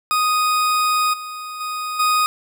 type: tone with level steps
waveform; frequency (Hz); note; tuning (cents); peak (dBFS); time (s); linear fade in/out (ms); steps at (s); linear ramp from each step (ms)
40% pulse; 1244.5; D#6; 0; -15 / -28 / -23 / -14; 0.11-2.26; 0; 1.13 / 1.6 / 1.99; 10
effects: none